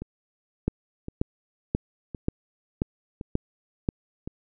two click trains, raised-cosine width 3 ms, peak -10 / -21 dBFS, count 7 / 5, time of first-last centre 0.68-3.889 / 0.02-4.275 s, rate 1.87 / 0.94 Hz, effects none

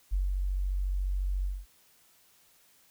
sine tone with ADSR envelope, 47.07 Hz, F#1, 30 cents sharp, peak -24 dBFS, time 0.11-1.66 s, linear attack 26 ms, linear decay 150 ms, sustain -3 dB, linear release 220 ms, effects white hiss -63 dBFS RMS until 2.9 s

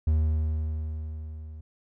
triangle tone with level ramp, 77.78 Hz, D#2, in tune, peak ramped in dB -17 to -37 dBFS, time 0.07-1.61 s, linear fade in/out 5 ms, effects none

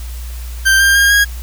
40% pulse tone with pitch steps, 1569 / 1592.7 / 1616.8 / 1641.3 Hz, G6 / G6 / G#6 / G#6, +1 / +27 / -47 / -21 cents, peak -7 dBFS, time 0.65-1.25 s, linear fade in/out 20 ms, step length 150 ms, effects added 60 Hz sine -23 dBFS peak until 1.42 s + white hiss -37 dBFS RMS until 1.42 s

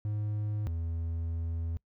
triangle tone pair in turn, 105.3 / 82.78 Hz, G#2 / E2, +24 / +8 cents, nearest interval major third, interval 416 cents, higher first, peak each -28 / -29 dBFS, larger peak first, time 0.05-0.67 / 0.67-1.77 s, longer second, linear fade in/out 0 ms, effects noise-tail reverb RT60 0.1 s tail -25 dB re dry

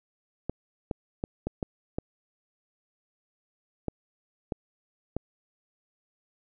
clicks, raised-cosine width 2 ms, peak -16 dBFS, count 9, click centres 0.496 / 0.912 / 1.239 / 1.47 / 1.628 / 1.985 / 3.883 / 4.522 / 5.166 s, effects none

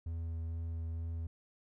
triangle tone with vibrato, 82.41 Hz, E2, in tune, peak -34 dBFS, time 0.06-1.27 s, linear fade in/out 5 ms, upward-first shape sine, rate 2.2 Hz, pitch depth 11 cents each way, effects none

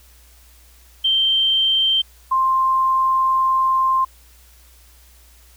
sine tone pair in turn, 3136 / 1051.7 Hz, G7 / C6, 0 / +9 cents, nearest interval octave + perfect fifth, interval 1891 cents, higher first, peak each -14 dBFS, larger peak neither, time 1.04-2.02 / 2.31-4.05 s, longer second, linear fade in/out 10 ms, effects added 60 Hz sine -48 dBFS peak until 5.56 s + white hiss -52 dBFS RMS until 5.56 s

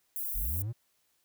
white high-pass noise, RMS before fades -35 dBFS, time 0.16-0.62 s, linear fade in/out 0 ms, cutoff 12000 Hz, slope 24 dB/octave
triangle linear sweep, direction up, 30.85 to 122.4 Hz, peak -30 dBFS, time 0.34-0.73 s, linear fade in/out 20 ms
effects white hiss -73 dBFS RMS until 1.24 s

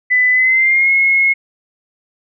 sine tone with pitch glide, 2000 to 2168 Hz, B6 to C#7, +21 to -39 cents, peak -9 dBFS, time 0.1-1.34 s, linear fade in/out 20 ms, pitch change +140 cents, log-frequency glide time 0.32-0.91 s, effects none

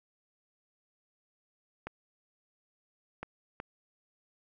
clicks, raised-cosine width 0.5 ms, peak -23 dBFS, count 3, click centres 1.87 / 3.23 / 3.601 s, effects none

